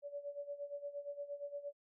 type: tone with tremolo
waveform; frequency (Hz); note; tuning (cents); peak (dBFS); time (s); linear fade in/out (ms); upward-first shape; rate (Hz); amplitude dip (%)
sine; 573; D5; -43; -39; 0.02-1.73; 50; sine; 8.6; 80
effects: none